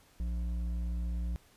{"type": "tone with hard clipping", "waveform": "sine", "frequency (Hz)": 58.8, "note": "A#1", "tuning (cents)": 16, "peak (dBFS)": -33, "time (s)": [0.2, 1.36], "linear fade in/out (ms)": 0, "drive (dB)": 7, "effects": ["pink hiss -63 dBFS RMS until 1.56 s", "resampled to 32000 Hz"]}